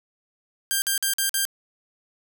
5% pulse tone bursts, 1589 Hz, G6, 23 cents sharp, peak -10 dBFS, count 5, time 0.71-1.452 s, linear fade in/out 0 ms, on 110 ms, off 48 ms, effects none

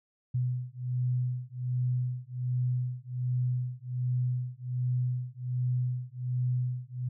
sine beating tone pair, 124.4 / 125.7 Hz, B2 / B2, +13 / +31 cents, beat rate 1.3 Hz, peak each -31 dBFS, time 0.34-7.09 s, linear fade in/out 10 ms, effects none

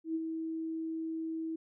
sine tone with ADSR envelope, 323.2 Hz, E4, 34 cents flat, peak -29 dBFS, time 0.04-1.56 s, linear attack 110 ms, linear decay 37 ms, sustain -5 dB, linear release 7 ms, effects none

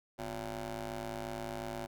15% pulse ring-modulated tone, 108.4 Hz, A2, 25 cents flat, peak -29 dBFS, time 0.18-1.87 s, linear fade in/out 20 ms, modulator 465 Hz, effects none

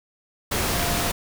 sine tone in noise, 697 Hz, F5, 4 cents flat, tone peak -31 dBFS, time 0.73-1.1 s, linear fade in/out 10 ms, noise pink, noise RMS -24 dBFS, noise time 0.51-1.12 s, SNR -10 dB, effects none

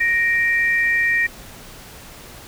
sine tone pair together, 1864.4 / 2349 Hz, A#6 / D7, 0 / 0 cents, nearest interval major third, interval 400 cents, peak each -16 / -22 dBFS, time 0-1.27 s, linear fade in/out 10 ms, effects pink hiss -40 dBFS RMS until 2.47 s

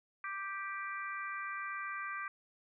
harmonic tone, 392.4 Hz, G4, 2 cents sharp, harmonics 3 / 4 / 5 / 6, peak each -41 / -43 / -45 / -47 dBFS, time 0.24-2.28 s, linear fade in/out 2 ms, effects none

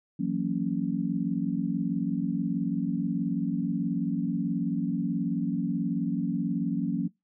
sine chord, F# dominant seventh, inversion third, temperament just, 166.5 / 185 / 231.2 / 277.5 Hz, E3 / F#3 / A#3 / C#4, +18 / 0 / -14 / +2 cents, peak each -33 / -30 / -31 / -31 dBFS, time 0.19-7.08 s, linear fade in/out 10 ms, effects noise-tail reverb RT60 0.2 s tail -24 dB re dry

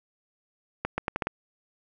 accelerating click train, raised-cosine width 0.5 ms, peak -12 dBFS, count 6, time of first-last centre 0.85-1.27 s, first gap 130 ms, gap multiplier 0.78, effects none

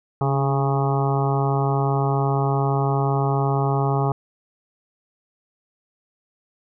harmonic tone with a mistuned harmonic, 137.5 Hz, C#3, 14 cents flat, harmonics 1 / 2 / 3 / 4 / 5 / 6 / 7 / 8 / 9, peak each -20 / -31 / -26 / -36 / -29 / -27 / -34 / -31 / -33 dBFS, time 0.21-4.12 s, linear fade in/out 2 ms, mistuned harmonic 2, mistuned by +72 cents, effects none

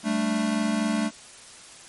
square chord, G suspended second, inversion none, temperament equal, 196 / 220 / 293.7 Hz, G3 / A3 / D4, 0 / 0 / 0 cents, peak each -31 / -25 / -30 dBFS, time 0.03-1.11 s, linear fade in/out 50 ms, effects white hiss -46 dBFS RMS until 1.88 s + MP3 48 kbps

